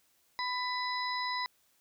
harmonic tone with a mistuned harmonic, 996 Hz, B5, 14 cents sharp, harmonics 1 / 2 / 4 / 5, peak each -34 / -37 / -40 / -41 dBFS, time 0.39-1.46 s, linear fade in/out 0 ms, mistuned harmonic 5, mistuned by +28 cents, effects white hiss -70 dBFS RMS until 1.8 s

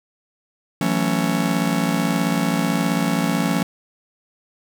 45% pulse chord, F# minor seventh, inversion third, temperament just, 166.5 / 185 / 222 / 277.5 Hz, E3 / F#3 / A3 / C#4, +18 / 0 / +16 / +2 cents, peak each -24 dBFS, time 0.81-3.63 s, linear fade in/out 2 ms, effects 9-bit

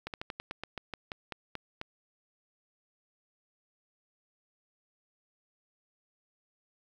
slowing click train, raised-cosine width 0.3 ms, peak -21 dBFS, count 13, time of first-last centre 0.07-1.814 s, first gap 68 ms, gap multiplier 1.13, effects 9-bit

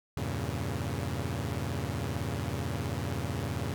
sawtooth chord, E diminished seventh, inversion none, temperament equal, 82.41 / 98 / 116.54 / 138.59 Hz, E2 / G2 / Bb2 / Db3, 0 / 0 / 0 / 0 cents, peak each -33 dBFS, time 0.17-3.74 s, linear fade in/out 0 ms, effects none

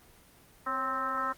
harmonic tone with a mistuned harmonic, 261.6 Hz, C4, in tune, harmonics 1 / 2 / 3 / 4 / 5 / 6 / 7, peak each -43 / -41 / -43 / -34 / -31 / -42 / -42 dBFS, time 0.66-1.33 s, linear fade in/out 10 ms, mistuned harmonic 2, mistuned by +70 cents, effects pink hiss -58 dBFS RMS until 1.37 s + Opus 24 kbps

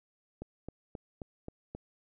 click train, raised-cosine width 2 ms, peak -27 dBFS, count 6, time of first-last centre 0.42-1.75 s, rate 3.76 Hz, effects none

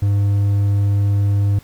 triangle tone, 100.8 Hz, G2, 49 cents sharp, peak -11 dBFS, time 0.02-1.59 s, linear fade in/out 5 ms, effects pink hiss -48 dBFS RMS until 1.63 s

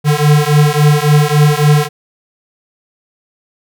square beating tone pair, 146.83 / 150.43 Hz, D3 / D3, 0 / +42 cents, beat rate 3.6 Hz, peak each -11 dBFS, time 0.04-1.89 s, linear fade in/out 50 ms, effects none

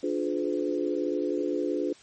sine chord, D diminished seventh, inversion none, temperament just, 293.7 / 352.4 / 422.9 / 507.5 Hz, D4 / F4 / Ab4 / Cb5, 0 / +16 / +31 / +47 cents, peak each -30 / -30 / -32 / -33 dBFS, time 0.03-1.93 s, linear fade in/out 5 ms, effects white hiss -54 dBFS RMS until 2.02 s + MP3 32 kbps

